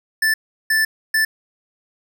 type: tone bursts at uneven times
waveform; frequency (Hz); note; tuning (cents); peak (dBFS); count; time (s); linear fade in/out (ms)
square; 1760; A6; 0; -15; 3; 0.22-0.34 / 0.7-0.85 / 1.14-1.25; 5
effects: none